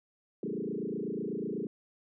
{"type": "tone with frequency modulation", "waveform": "sine", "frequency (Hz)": 311.1, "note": "D#4", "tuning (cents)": 0, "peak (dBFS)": -32, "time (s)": [0.43, 1.67], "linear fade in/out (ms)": 2, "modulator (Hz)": 28.1, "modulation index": 4.7, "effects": []}